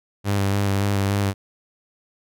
sawtooth tone with vibrato, 99.6 Hz, G2, 28 cents sharp, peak -15 dBFS, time 0.24-1.34 s, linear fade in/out 50 ms, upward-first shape square, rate 3.5 Hz, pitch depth 18 cents each way, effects none

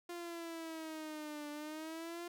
sawtooth exponential two-way sweep, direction down then up, 349.2 to 293.7 to 349.2 Hz, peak -39 dBFS, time 0.09-2.28 s, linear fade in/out 5 ms, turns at 1.5 s, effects none

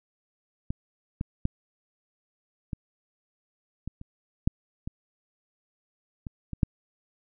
clicks, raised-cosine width 5 ms, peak -17 / -17 / -12 / -19 / -21 / -29 / -9 / -21 / -23 / -22 / -8 dBFS, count 11, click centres 0.705 / 1.211 / 1.454 / 2.732 / 3.876 / 4.014 / 4.475 / 4.875 / 6.268 / 6.533 / 6.632 s, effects none

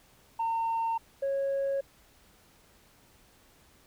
sine tone pair in turn, 911 / 549.7 Hz, A#5 / C#5, -40 / -15 cents, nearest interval major sixth, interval 875 cents, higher first, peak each -25 dBFS, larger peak neither, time 0.39-0.98 / 1.22-1.81 s, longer neither, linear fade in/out 10 ms, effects tanh soft clip ceiling -25 dBFS + pink hiss -61 dBFS RMS until 3.86 s

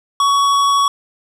sine tone with hard clipping, 1122 Hz, C#6, 21 cents sharp, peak -13 dBFS, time 0.2-0.88 s, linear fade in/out 2 ms, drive 14 dB, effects none

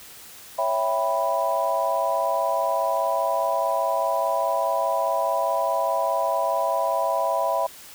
sine chord, C# half-diminished seventh, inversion none, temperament equal, 554.4 / 659.3 / 784 / 987.8 Hz, C#5 / E5 / G5 / B5, 0 / 0 / 0 / 0 cents, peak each -28 / -24 / -29 / -25 dBFS, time 0.58-7.67 s, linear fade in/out 10 ms, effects white hiss -44 dBFS RMS until 7.94 s

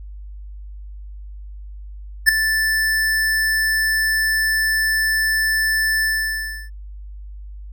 square tone with ADSR envelope, 1760 Hz, A6, in tune, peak -6 dBFS, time 2.26-6.7 s, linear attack 29 ms, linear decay 3 ms, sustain -11 dB, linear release 670 ms, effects added 50 Hz sine -32 dBFS peak until 7.72 s

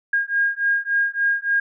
sine beating tone pair, 1622 / 1625.5 Hz, G#6 / G#6, -41 / -38 cents, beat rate 3.5 Hz, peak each -21 dBFS, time 0.13-1.6 s, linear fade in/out 5 ms, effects none

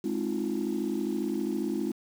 sine chord, F minor seventh, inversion first, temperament just, 209.5 / 261.9 / 314.3 / 349.2 Hz, Ab3 / C4 / Eb4 / F4, +15 / +2 / +18 / 0 cents, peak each -32 dBFS, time 0.04-1.92 s, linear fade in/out 5 ms, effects tanh soft clip ceiling -21 dBFS + 8-bit

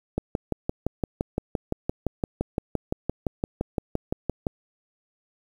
click train, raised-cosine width 2 ms, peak -11 dBFS, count 26, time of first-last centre 0.18-4.468 s, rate 5.83 Hz, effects 8-bit

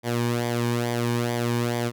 sawtooth tone with flanger, 119.2 Hz, A#2, 39 cents sharp, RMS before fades -25 dBFS, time 0.03-1.92 s, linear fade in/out 50 ms, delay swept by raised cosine 0.73 to 1.53 ms, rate 2.3 Hz, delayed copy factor -0.65, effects none

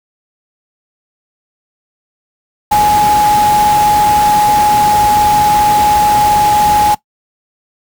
sine tone in noise, 837 Hz, G#5, 13 cents sharp, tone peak -7 dBFS, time 2.71-6.95 s, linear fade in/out 10 ms, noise pink, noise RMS -19 dBFS, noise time 2.71-6.95 s, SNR +9 dB, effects noise-tail reverb RT60 0.1 s tail -18 dB re dry + high-pass 60 Hz 12 dB/octave

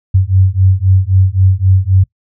sine beating tone pair, 92.8 / 96.6 Hz, F#2 / G2, +6 / -25 cents, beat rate 3.8 Hz, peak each -10 dBFS, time 0.14-2.04 s, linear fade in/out 10 ms, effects noise-tail reverb RT60 0.1 s tail -22 dB re dry

